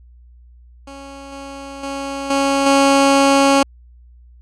15% pulse tone with level steps, 275.8 Hz, C#4, 9 cents flat, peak -27 / -24 / -17 / -8 / -4 dBFS, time 0.87-3.63 s, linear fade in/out 5 ms, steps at 1.32 / 1.83 / 2.3 / 2.66 s, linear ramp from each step 5 ms, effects added 60 Hz sine -42 dBFS peak until 4.41 s + resampled to 22050 Hz

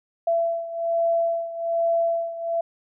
sine beating tone pair, 671 / 672.2 Hz, E5 / E5, +31 / +34 cents, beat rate 1.2 Hz, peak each -22 / -26 dBFS, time 0.27-2.61 s, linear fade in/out 5 ms, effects none

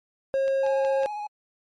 triangle tone, 540 Hz, C#5, 45 cents flat, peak -19 dBFS, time 0.34-1.06 s, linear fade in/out 0 ms
click train, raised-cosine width 0.2 ms, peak -24 dBFS, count 4, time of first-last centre 0.48-1.034 s, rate 5.42 Hz
triangle tone with vibrato, 836 Hz, G#5, 11 cents sharp, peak -28 dBFS, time 0.63-1.27 s, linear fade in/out 5 ms, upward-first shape triangle, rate 15 Hz, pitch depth 31 cents each way
effects MP3 48 kbps

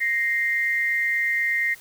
sine tone pair together, 1864.7 / 2093 Hz, A#6 / C7, 0 / 0 cents, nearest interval major second, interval 200 cents, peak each -23 dBFS, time 0-1.75 s, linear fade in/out 20 ms, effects white hiss -48 dBFS RMS until 1.8 s

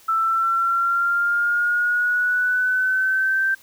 sine exponential sweep, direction up, 1323 to 1568 Hz, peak -17 dBFS, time 0.08-3.55 s, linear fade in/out 10 ms, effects white hiss -51 dBFS RMS until 3.62 s

